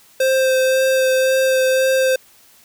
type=tone with vibrato; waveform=square; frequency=523.3 Hz; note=C5; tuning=in tune; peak=-14 dBFS; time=0.2-2.16 s; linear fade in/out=5 ms; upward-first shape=sine; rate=1.9 Hz; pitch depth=12 cents each way; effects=white hiss -50 dBFS RMS until 2.64 s